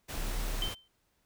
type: noise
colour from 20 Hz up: pink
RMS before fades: -40 dBFS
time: 0.08-0.75 s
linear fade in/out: 20 ms
type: linear two-way sweep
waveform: sine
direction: up then down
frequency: 30.87 to 37.41 to 30.87 Hz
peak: -32 dBFS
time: 0.17-0.68 s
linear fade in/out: 0 ms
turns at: 0.41 s
type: tone with exponential decay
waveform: sine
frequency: 3100 Hz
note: G7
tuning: 20 cents flat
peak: -29 dBFS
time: 0.62-0.88 s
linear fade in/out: 2 ms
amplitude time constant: 56 ms
effects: pink hiss -74 dBFS RMS until 1.25 s